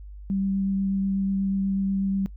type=tone with vibrato; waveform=sine; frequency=194.6 Hz; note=G3; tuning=12 cents flat; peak=-22 dBFS; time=0.3-2.26 s; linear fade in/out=0 ms; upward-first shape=triangle; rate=8.2 Hz; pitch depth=12 cents each way; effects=noise-tail reverb RT60 0.1 s tail -21 dB re dry + added 50 Hz sine -38 dBFS peak until 2.36 s